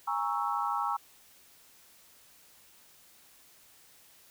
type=chord; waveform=sine; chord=A# half-diminished seventh; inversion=third; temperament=equal with one note detuned; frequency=820.1 / 932.3 / 1108.7 / 1318.5 Hz; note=G#5 / A#5 / C#6 / E6; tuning=-22 / 0 / 0 / 0 cents; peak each=-34 dBFS; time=0.07-0.97 s; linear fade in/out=10 ms; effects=white hiss -59 dBFS RMS until 4.3 s